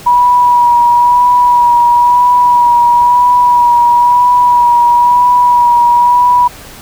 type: tone with vibrato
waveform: sine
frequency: 969 Hz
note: B5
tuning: 33 cents flat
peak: -4 dBFS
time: 0.06-6.48 s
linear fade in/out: 10 ms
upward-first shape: sine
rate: 1 Hz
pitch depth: 21 cents each way
effects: pink hiss -32 dBFS RMS until 6.81 s